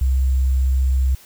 sine tone with sample-and-hold, 65.41 Hz, C2, in tune, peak -14 dBFS, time 0.01-1.15 s, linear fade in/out 5 ms, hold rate 7350 Hz, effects white hiss -47 dBFS RMS until 1.25 s

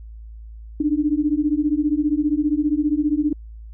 sine beating tone pair, 291 / 306 Hz, D4 / D#4, -16 / -29 cents, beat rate 15 Hz, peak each -20 dBFS, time 0.8-3.33 s, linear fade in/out 5 ms, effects added 55 Hz sine -35 dBFS peak until 3.73 s

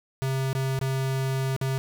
square tone with dropouts, 133.3 Hz, C3, 33 cents sharp, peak -25 dBFS, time 0.22-1.78 s, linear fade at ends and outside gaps 0 ms, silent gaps 0.53-0.551 / 0.79-0.813 / 1.564-1.613 s, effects none

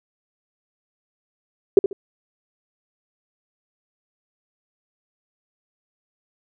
sine tone with echo, 392 Hz, G4, in tune, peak -5 dBFS, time 1.77-1.79 s, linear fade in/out 2 ms, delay 70 ms, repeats 2, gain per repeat -11 dB, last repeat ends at 1.93 s, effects none

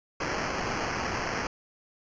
white noise with sample-and-hold, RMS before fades -31 dBFS, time 0.2-1.47 s, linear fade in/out 2 ms, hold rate 3675 Hz, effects resampled to 16000 Hz

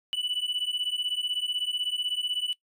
triangle beating tone pair, 2960 / 2976 Hz, F#7 / F#7, 0 / +9 cents, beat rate 16 Hz, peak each -28 dBFS, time 0.13-2.53 s, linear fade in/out 0 ms, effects noise-tail reverb RT60 0.1 s tail -21 dB re dry + tanh soft clip ceiling -20 dBFS

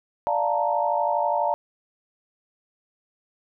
sine chord, Bb major seventh, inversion first, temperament equal, 587.3 / 698.5 / 880 / 932.3 Hz, D5 / F5 / A5 / Bb5, 0 / 0 / 0 / 0 cents, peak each -26 dBFS, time 0.27-1.54 s, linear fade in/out 0 ms, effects none

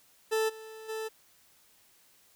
40% pulse tone with level steps, 440 Hz, A4, in tune, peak -25 / -43 / -33 dBFS, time 0.31-1.09 s, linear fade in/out 20 ms, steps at 0.48 / 0.88 s, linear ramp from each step 20 ms, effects white hiss -63 dBFS RMS until 2.35 s

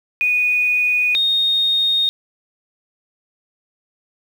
sine tone pair in turn, 2473 / 3704 Hz, D#7 / A#7, -11 / -12 cents, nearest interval perfect fifth, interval 699 cents, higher second, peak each -14 dBFS, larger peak neither, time 0.21-1.15 / 1.15-2.09 s, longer neither, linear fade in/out 0 ms, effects 7-bit

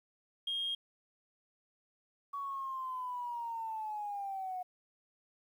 sine tone, 3239 Hz, G#7, 44 cents flat, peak -32 dBFS, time 0.47-0.75 s, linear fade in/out 5 ms
sine linear sweep, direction down, 1130 to 726 Hz, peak -36 dBFS, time 2.33-4.63 s, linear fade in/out 10 ms
effects tanh soft clip ceiling -29 dBFS + 11-bit

